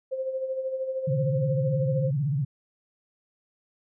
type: tone with tremolo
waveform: sine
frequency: 525 Hz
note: C5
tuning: 6 cents sharp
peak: -25 dBFS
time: 0.11-2.11 s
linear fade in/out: 20 ms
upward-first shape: sine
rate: 13 Hz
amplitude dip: 55%
type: tone with vibrato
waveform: sine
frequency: 141.5 Hz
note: C#3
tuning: 36 cents sharp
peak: -23 dBFS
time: 1.07-2.45 s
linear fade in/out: 10 ms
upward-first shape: sine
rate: 16 Hz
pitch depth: 170 cents each way
effects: none